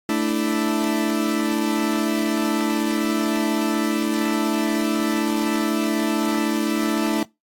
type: chord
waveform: 40% pulse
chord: A suspended fourth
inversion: none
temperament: equal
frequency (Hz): 220 / 293.7 / 329.6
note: A3 / D4 / E4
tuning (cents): 0 / 0 / 0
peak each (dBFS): -23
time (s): 0.09-7.23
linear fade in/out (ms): 2
effects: noise-tail reverb RT60 0.2 s tail -22 dB re dry + AAC 64 kbps